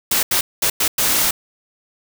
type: noise bursts at uneven times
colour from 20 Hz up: white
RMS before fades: -17 dBFS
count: 5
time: 0.11-0.23 / 0.31-0.41 / 0.62-0.7 / 0.8-0.88 / 0.98-1.31 s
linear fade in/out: 5 ms
effects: none